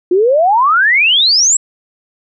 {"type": "exponential sweep", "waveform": "sine", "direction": "up", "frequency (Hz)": [344.8, 7860], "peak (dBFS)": -7, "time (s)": [0.11, 1.57], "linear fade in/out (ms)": 5, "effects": []}